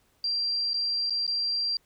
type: tone with dropouts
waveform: sine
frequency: 4731 Hz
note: D8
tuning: 12 cents sharp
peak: -25 dBFS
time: 0.24-1.77 s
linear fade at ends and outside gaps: 2 ms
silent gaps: 0.734-0.741 / 1.098-1.105 / 1.267-1.277 s
effects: pink hiss -67 dBFS RMS until 1.85 s